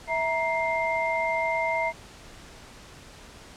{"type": "tone cluster", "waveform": "sine", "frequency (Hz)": [655, 940, 2102], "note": ["E5", "A#5", "C7"], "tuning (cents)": [-11, 14, 7], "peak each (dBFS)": -28, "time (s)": [0.07, 1.93], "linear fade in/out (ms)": 50, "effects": ["pink hiss -47 dBFS RMS until 3.56 s", "low-pass 8000 Hz 12 dB/octave"]}